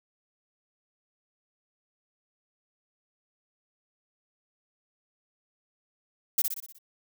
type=noise with echo; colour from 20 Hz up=violet; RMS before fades=-23 dBFS; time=6.38-6.42 s; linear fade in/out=5 ms; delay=61 ms; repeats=6; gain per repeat=-5 dB; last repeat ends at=6.786 s; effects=none